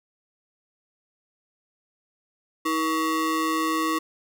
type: ring-modulated tone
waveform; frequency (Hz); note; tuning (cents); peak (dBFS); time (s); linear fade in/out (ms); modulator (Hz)
square; 399.2; G4; +32; -20; 2.65-3.99; 10; 719
effects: none